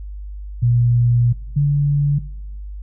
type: tone pair in turn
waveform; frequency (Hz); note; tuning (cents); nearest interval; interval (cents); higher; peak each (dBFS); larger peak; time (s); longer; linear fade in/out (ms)
sine; 120 / 143.74; B2 / D3; -49 / -37; minor third; 312; second; -12; neither; 0.62-1.33 / 1.56-2.19; first; 10
effects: noise-tail reverb RT60 0.8 s tail -19 dB re dry + added 50 Hz sine -28 dBFS peak until 2.82 s